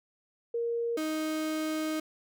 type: tone pair in turn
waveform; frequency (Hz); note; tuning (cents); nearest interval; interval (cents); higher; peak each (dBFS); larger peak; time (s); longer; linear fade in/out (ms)
sine / 35% pulse; 467.9 / 312.3; A#4 / D#4; +6 / +7; perfect fifth; 699; first; -28; neither; 0.54-0.97 / 0.97-2; second; 5
effects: none